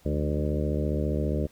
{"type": "harmonic tone with a mistuned harmonic", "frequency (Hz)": 74.8, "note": "D2", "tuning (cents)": 32, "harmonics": [1, 2, 3, 4, 5, 6, 7, 8], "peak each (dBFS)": [-28, -31, -33, -34, -35, -36, -36, -37], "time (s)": [0.05, 1.47], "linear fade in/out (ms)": 10, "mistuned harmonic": 3, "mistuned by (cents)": -56, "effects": ["pink hiss -59 dBFS RMS until 1.51 s"]}